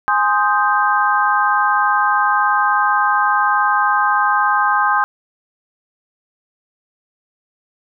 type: chord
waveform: sine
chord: Ab major seventh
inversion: none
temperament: equal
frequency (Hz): 830.6 / 1046.5 / 1244.5 / 1568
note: Ab5 / C6 / Eb6 / G6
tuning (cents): 0 / 0 / 0 / 0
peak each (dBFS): -18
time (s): 0.08-5.04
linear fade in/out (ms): 0
effects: none